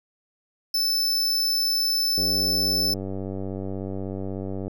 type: tone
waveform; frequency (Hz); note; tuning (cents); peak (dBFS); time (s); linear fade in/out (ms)
45% pulse; 5274; E8; 0; -21; 0.74-2.94; 5
type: click train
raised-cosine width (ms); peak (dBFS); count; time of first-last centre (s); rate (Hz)
2; -19; 242; 2.18-4.68; 96.4
effects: none